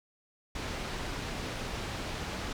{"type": "low-pass noise", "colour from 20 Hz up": "pink", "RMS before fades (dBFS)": -37, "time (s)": [0.55, 2.53], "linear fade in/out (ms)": 5, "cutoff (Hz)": 5200, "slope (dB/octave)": 12, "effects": []}